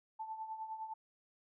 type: tone with tremolo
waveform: sine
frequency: 880 Hz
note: A5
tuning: in tune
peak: -38 dBFS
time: 0.19-0.94 s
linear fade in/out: 10 ms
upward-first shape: triangle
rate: 9.8 Hz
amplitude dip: 70%
effects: none